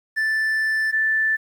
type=tone pair in turn; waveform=triangle / sine; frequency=1761 / 1761 Hz; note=A6 / A6; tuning=+1 / +1 cents; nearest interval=unison; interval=0 cents; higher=neither; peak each=-17 dBFS; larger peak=neither; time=0.16-0.92 / 0.92-1.37 s; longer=first; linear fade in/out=20 ms; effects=9-bit